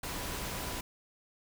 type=tone in noise; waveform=sine; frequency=987.8 Hz; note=B5; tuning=in tune; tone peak=-48 dBFS; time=0.03-0.81 s; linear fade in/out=5 ms; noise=pink; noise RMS=-38 dBFS; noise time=0.03-0.81 s; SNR=-13 dB; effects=none

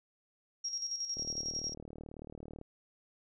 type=tone with tremolo; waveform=sine; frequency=5600 Hz; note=F8; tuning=4 cents sharp; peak=-33 dBFS; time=0.64-1.74 s; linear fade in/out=10 ms; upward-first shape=square; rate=11 Hz; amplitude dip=55%
type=click train; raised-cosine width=2 ms; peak=-33 dBFS; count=56; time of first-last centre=1.17-2.614 s; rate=38.1 Hz
effects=none

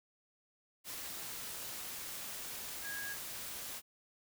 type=tone in noise; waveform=sine; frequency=1646 Hz; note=G#6; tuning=16 cents flat; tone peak=-41 dBFS; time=2.82-3.17 s; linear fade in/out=50 ms; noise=white; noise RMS=-44 dBFS; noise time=0.84-3.82 s; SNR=0 dB; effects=none

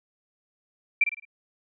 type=tone with echo; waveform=sine; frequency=2349 Hz; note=D7; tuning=in tune; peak=-15 dBFS; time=1.01-1.04 s; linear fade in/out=5 ms; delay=53 ms; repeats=4; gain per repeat=-8 dB; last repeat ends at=1.252 s; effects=none

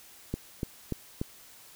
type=click train; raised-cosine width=3 ms; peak=-17 dBFS; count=4; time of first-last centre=0.34-1.215 s; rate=3.43 Hz; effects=white hiss -53 dBFS RMS until 1.75 s

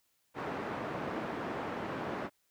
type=band-pass noise; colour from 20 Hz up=pink; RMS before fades=-38 dBFS; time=0.34-2.3 s; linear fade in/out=50 ms; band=210 to 1400 Hz; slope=12 dB/octave; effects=white hiss -75 dBFS RMS until 2.5 s

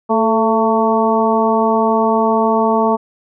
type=harmonic tone with a mistuned harmonic; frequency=224.1 Hz; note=A3; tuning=32 cents sharp; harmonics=1 / 2 / 3 / 4 / 5; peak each=-17 / -17 / -18 / -17 / -20 dBFS; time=0.09-2.97 s; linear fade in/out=20 ms; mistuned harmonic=2; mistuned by=-38 cents; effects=none

